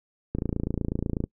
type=click train; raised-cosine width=3 ms; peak=-14 dBFS; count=26; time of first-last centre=0.35-1.24 s; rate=28.1 Hz; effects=noise-tail reverb RT60 0.1 s tail -24 dB re dry